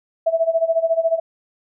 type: tone with tremolo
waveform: sine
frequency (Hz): 657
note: E5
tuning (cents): -6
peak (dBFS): -12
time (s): 0.26-1.2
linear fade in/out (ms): 10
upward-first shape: sine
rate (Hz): 14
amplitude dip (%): 85
effects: none